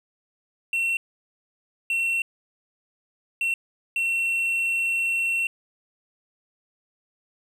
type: tone bursts at uneven times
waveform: triangle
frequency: 2715 Hz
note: F7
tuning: 50 cents flat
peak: -20 dBFS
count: 4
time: 0.73-0.97 / 1.9-2.22 / 3.41-3.54 / 3.96-5.47 s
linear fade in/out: 2 ms
effects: none